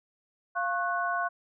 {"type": "tone cluster", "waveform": "sine", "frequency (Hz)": [697, 1091, 1484], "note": ["F5", "C#6", "F#6"], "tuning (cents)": [-4, -28, 5], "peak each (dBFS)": -31, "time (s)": [0.55, 1.29], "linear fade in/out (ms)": 20, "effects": []}